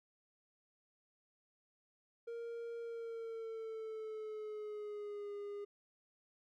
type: tone with pitch glide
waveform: triangle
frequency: 466.2 to 408.2 Hz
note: A#4 to G#4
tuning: 0 to -30 cents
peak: -40 dBFS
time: 2.27-5.65 s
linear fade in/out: 10 ms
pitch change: -230 cents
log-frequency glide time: 2.8-5.33 s
effects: none